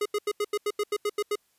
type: tone bursts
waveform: square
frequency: 415.3 Hz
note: G#4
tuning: in tune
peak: -25 dBFS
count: 11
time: 0.01-1.356 s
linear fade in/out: 5 ms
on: 46 ms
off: 84 ms
effects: white hiss -69 dBFS RMS until 1.58 s + resampled to 32000 Hz